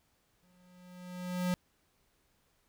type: tone with exponential growth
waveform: square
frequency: 180.2 Hz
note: F#3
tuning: 45 cents flat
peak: -28 dBFS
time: 0.43-1.54 s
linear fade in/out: 0 ms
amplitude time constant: 240 ms
effects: pink hiss -73 dBFS RMS until 2.68 s